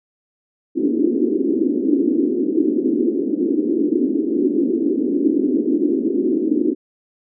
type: band-pass noise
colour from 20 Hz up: pink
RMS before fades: -18 dBFS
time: 0.75-6.75 s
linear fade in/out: 50 ms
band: 260 to 370 Hz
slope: 48 dB/octave
effects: none